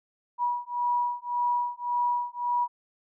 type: beating tone pair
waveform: sine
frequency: 968 / 969.8 Hz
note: B5 / B5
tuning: -35 / -32 cents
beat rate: 1.8 Hz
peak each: -28 dBFS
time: 0.38-2.68 s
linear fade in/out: 50 ms
effects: none